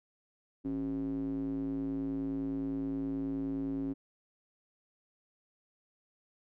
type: tone with band-pass filter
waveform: square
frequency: 54.8 Hz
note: A1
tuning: 6 cents flat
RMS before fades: -35 dBFS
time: 0.64-3.94 s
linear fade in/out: 20 ms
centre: 290 Hz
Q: 6.5
effects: none